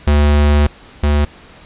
square tone pair in turn, 73.42 / 73.42 Hz, D2 / D2, 0 / 0 cents, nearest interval unison, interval 0 cents, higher neither, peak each -9 / -11 dBFS, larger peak first, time 0.07-0.67 / 1.03-1.25 s, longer first, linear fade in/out 5 ms, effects pink hiss -41 dBFS RMS until 1.65 s + resampled to 8000 Hz

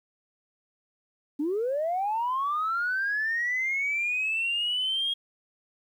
sine linear sweep, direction up, 277.2 to 3281 Hz, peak -24 dBFS, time 1.39-5.14 s, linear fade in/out 10 ms, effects tanh soft clip ceiling -21 dBFS + 10-bit

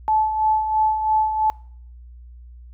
sine tone with tremolo, 867 Hz, A5, 26 cents flat, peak -14 dBFS, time 0.08-1.5 s, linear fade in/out 0 ms, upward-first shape sine, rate 3 Hz, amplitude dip 55%, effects noise-tail reverb RT60 0.6 s tail -25 dB re dry + added 60 Hz sine -39 dBFS peak until 2.73 s

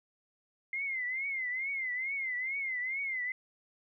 sine tone with vibrato, 2093 Hz, C7, in tune, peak -32 dBFS, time 0.73-3.32 s, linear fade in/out 2 ms, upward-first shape triangle, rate 2.3 Hz, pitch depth 130 cents each way, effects none

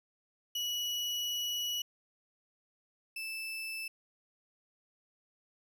35% pulse tone pair in turn, 2931 / 2638 Hz, F#7 / E7, -17 / +1 cents, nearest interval major second, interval 182 cents, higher first, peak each -31 / -36 dBFS, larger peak first, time 0.55-1.82 / 3.16-3.88 s, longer first, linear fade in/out 5 ms, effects none

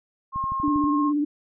sine tone, 1071 Hz, C6, 40 cents sharp, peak -24 dBFS, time 0.32-1.13 s, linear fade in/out 50 ms
click train, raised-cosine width 5 ms, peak -24 dBFS, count 7, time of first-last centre 0.36-0.84 s, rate 12.5 Hz
sine tone with vibrato, 293.8 Hz, D4, 1 cent sharp, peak -20 dBFS, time 0.63-1.25 s, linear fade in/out 10 ms, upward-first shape triangle, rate 17 Hz, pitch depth 44 cents each way
effects none

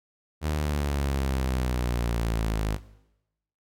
sawtooth exponential sweep, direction down, 77.4 to 51.91 Hz, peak -21 dBFS, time 0.41-2.79 s, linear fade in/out 50 ms, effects noise-tail reverb RT60 0.9 s tail -18 dB re dry

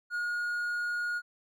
triangle tone, 1437 Hz, F6, 49 cents sharp, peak -28 dBFS, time 0.1-1.22 s, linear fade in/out 50 ms, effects none

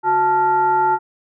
sine tone with frequency modulation, 876 Hz, A5, 8 cents flat, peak -13 dBFS, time 0.03-0.99 s, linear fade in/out 50 ms, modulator 509 Hz, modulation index 0.63, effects none

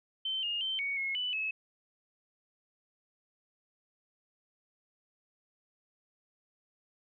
sine tone with pitch steps, 3090 / 2840 / 3105 / 2233 / 2170 / 2982 / 2585 Hz, G7 / F7 / G7 / C#7 / C#7 / F#7 / E7, -26 / +28 / -17 / +12 / -37 / +13 / -34 cents, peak -31 dBFS, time 0.25-1.51 s, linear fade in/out 5 ms, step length 180 ms, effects none

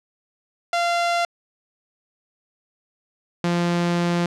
sawtooth tone pair in turn, 690 / 173.2 Hz, F5 / F3, -21 / -14 cents, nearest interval 2 octaves, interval 2393 cents, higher first, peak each -15 dBFS, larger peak neither, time 0.73-1.25 / 3.44-4.26 s, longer second, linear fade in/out 2 ms, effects low-pass 6000 Hz 12 dB/octave

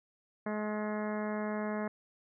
harmonic tone with a mistuned harmonic, 212 Hz, G#3, 36 cents sharp, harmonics 1 / 2 / 3 / 4 / 5 / 6 / 7 / 8 / 9 / 10, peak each -35 / -40 / -39 / -45 / -45 / -49 / -50 / -47 / -52 / -52 dBFS, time 0.46-1.88 s, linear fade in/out 5 ms, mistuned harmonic 7, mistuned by -34 cents, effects none

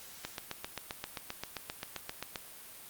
click train, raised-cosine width 0.2 ms, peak -19 dBFS, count 17, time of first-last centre 0.25-2.358 s, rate 7.59 Hz, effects white hiss -50 dBFS RMS until 2.89 s + Opus 48 kbps

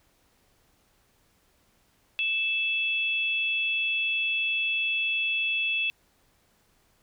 sine tone pair together, 2637 / 3368 Hz, E7 / G#7, 0 / +24 cents, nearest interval major third, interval 424 cents, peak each -25 / -31 dBFS, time 2.19-5.9 s, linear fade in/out 0 ms, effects pink hiss -66 dBFS RMS until 7.02 s

